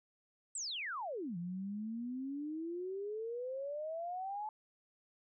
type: exponential two-way sweep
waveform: sine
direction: down then up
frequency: 8372 to 169.2 to 868 Hz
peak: -38 dBFS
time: 0.55-4.49 s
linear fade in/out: 2 ms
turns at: 1.37 s
effects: none